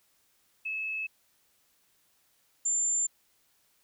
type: tone pair in turn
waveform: sine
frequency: 2597 / 7230 Hz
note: E7 / A8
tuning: -26 / +46 cents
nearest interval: octave + tritone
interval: 1772 cents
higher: second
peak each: -31 / -25 dBFS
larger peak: second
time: 0.65-1.07 / 2.65-3.07 s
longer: neither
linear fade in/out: 10 ms
effects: white hiss -69 dBFS RMS until 3.83 s